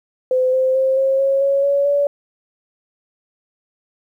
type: tone with pitch steps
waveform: sine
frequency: 512 / 520 / 528.2 / 536.5 / 545 / 553.5 / 562.2 / 571.1 Hz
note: C5 / C5 / C5 / C5 / C#5 / C#5 / C#5 / D5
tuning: -38 / -11 / +16 / +43 / -29 / -3 / +24 / -49 cents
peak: -13 dBFS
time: 0.31-2.07 s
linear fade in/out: 2 ms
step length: 220 ms
effects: 9-bit